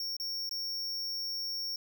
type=tone with dropouts; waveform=square; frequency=5500 Hz; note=F8; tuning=27 cents flat; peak=-34 dBFS; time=0-1.76 s; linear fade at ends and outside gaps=2 ms; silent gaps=0.167-0.199 / 0.493-0.511 s; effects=none